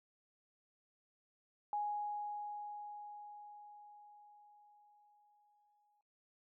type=tone with exponential decay; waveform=sine; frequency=830.6 Hz; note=G#5; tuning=in tune; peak=-34 dBFS; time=1.73-6.01 s; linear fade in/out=1 ms; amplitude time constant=930 ms; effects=noise-tail reverb RT60 0.7 s tail -19 dB re dry